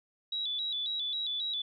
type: tone with vibrato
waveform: sine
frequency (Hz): 3662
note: A#7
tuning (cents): -32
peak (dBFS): -31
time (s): 0.32-1.62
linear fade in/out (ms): 5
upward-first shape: square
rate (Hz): 3.7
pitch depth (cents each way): 93
effects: none